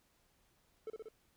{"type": "tone with echo", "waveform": "triangle", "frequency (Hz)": 440, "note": "A4", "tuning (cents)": 0, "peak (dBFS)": -38, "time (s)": [0.87, 0.9], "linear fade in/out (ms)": 2, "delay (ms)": 62, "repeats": 3, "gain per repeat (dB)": -2, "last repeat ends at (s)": 1.086, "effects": ["pink hiss -73 dBFS RMS until 1.36 s"]}